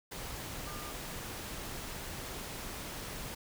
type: tone in noise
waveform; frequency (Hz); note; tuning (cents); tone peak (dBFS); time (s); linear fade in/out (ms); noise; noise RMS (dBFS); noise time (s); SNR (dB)
sine; 1204; D6; +43; -47; 0.66-0.92; 10; pink; -42; 0.11-3.35; -8
effects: none